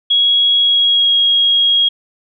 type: tone with pitch glide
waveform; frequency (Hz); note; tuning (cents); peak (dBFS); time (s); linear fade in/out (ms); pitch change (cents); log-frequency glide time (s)
sine; 3322 to 3284; G#7 to G#7; 0 to -20; -9; 0.1-1.89; 10; -20; 0.59-1.16
effects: none